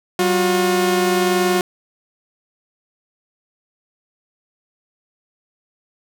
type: tone pair together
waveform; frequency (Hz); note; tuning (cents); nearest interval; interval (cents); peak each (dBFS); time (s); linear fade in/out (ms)
sawtooth; 190 / 359.2; F#3 / F4; +46 / +49; major seventh; 1103; -17 / -12; 0.19-1.61; 2
effects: none